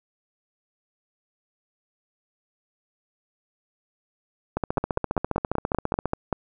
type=two click trains; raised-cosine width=1 ms; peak=-9 / -10 dBFS; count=9 / 23; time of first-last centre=4.78-6.327 / 4.57-6.056 s; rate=5.17 / 14.8 Hz; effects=none